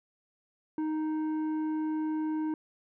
sine tone with tanh clipping, 311.1 Hz, D#4, in tune, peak -30 dBFS, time 0.78-2.54 s, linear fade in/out 2 ms, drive 8 dB, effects none

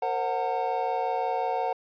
triangle tone cluster, 462.3 / 528 / 738 / 910 Hz, A#4 / C5 / F#5 / A#5, -14 / +16 / -5 / -42 cents, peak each -31 / -31 / -26 / -30 dBFS, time 0.02-1.73 s, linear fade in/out 5 ms, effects resampled to 11025 Hz

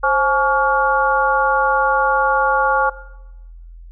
harmonic tone with a mistuned harmonic, 282.3 Hz, C#4, 32 cents sharp, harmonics 2 / 3 / 4 / 5, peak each -20 / -18 / -19 / -18 dBFS, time 0.03-2.9 s, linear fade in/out 10 ms, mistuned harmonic 2, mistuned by -110 cents, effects noise-tail reverb RT60 0.9 s tail -17 dB re dry + added 42 Hz sine -35 dBFS peak until 3.91 s

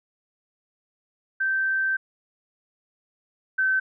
sine tone pair in turn, 1556 / 1537.2 Hz, G6 / G6, -13 / -34 cents, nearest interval unison, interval 21 cents, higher first, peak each -21 / -19 dBFS, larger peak second, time 1.4-1.97 / 3.58-3.8 s, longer first, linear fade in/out 10 ms, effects none

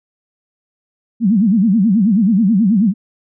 sine tone with vibrato, 207.7 Hz, G#3, in tune, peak -9 dBFS, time 1.2-2.94 s, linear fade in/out 50 ms, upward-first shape sine, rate 9.3 Hz, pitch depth 230 cents each way, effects none

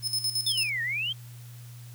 sawtooth tone with tremolo, 5200 Hz, E8, 24 cents flat, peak -22 dBFS, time 0.02-0.7 s, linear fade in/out 50 ms, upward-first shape square, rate 9 Hz, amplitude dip 70%
sine exponential two-way sweep, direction down then up, 3661 to 1809 to 3241 Hz, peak -27 dBFS, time 0.46-1.13 s, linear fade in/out 10 ms, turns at 0.82 s
effects added 120 Hz sine -42 dBFS peak until 1.94 s + white hiss -54 dBFS RMS until 1.94 s

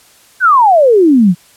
sine exponential sweep, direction down, 1579 to 164.81 Hz, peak -4 dBFS, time 0.4-1.35 s, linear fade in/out 50 ms, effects white hiss -45 dBFS RMS until 1.56 s + low-pass 12000 Hz 12 dB/octave

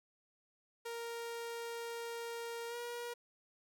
sawtooth tone with pitch glide, 466.2 to 477.4 Hz, A#4 to A#4, 0 to +41 cents, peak -37 dBFS, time 0.85-3.14 s, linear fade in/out 10 ms, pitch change +41 cents, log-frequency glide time 2.68-2.76 s, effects none

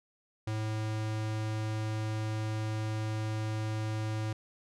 square tone, 108.7 Hz, A2, 21 cents flat, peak -32 dBFS, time 0.47-4.33 s, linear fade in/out 5 ms, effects low-pass 8000 Hz 12 dB/octave

